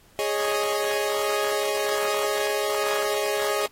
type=chord; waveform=sawtooth; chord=Ab suspended fourth; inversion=none; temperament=equal; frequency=415.3 / 554.4 / 622.3 Hz; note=Ab4 / Db5 / Eb5; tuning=0 / 0 / 0 cents; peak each=-22 / -25 / -25 dBFS; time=0.19-3.66 s; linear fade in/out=0 ms; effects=pink hiss -57 dBFS RMS until 3.71 s + AAC 48 kbps